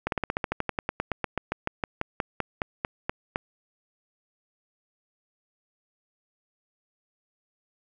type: slowing click train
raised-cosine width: 0.5 ms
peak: -11 dBFS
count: 26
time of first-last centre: 0.07-3.359 s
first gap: 52 ms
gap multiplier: 1.07
effects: none